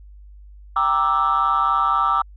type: chord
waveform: sine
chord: E half-diminished seventh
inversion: first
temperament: equal with one note detuned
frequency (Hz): 784 / 937.7 / 1174.7 / 1318.5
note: G5 / Bb5 / D6 / E6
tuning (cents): 0 / +10 / 0 / 0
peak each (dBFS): -24 / -24 / -18 / -19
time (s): 0.76-2.22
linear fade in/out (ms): 5
effects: tanh soft clip ceiling -10 dBFS + added 50 Hz sine -40 dBFS peak until 2.36 s